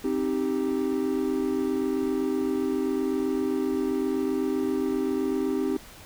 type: chord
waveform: triangle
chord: C minor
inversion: none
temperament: equal with one note detuned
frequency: 263.4 / 311.1 / 392 Hz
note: C4 / Eb4 / G4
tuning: +12 / 0 / 0 cents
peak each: -26 / -27 / -26 dBFS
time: 0.04-5.77 s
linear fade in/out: 5 ms
effects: pink hiss -47 dBFS RMS until 6.05 s